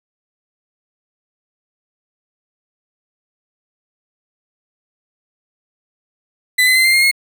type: tone with pitch steps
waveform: 35% pulse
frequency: 2004 / 2034 / 2065 / 2096 / 2128 / 2160 Hz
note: B6 / C7 / C7 / C7 / C7 / C#7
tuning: +25 / -50 / -23 / +2 / +29 / -45 cents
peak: -8 dBFS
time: 6.58-7.114 s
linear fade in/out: 10 ms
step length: 89 ms
effects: none